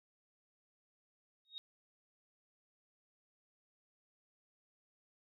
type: tone with exponential growth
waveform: sine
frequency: 3747 Hz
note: A#7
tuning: 8 cents sharp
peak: -39 dBFS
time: 1.45-1.58 s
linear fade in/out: 0 ms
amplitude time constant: 27 ms
effects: none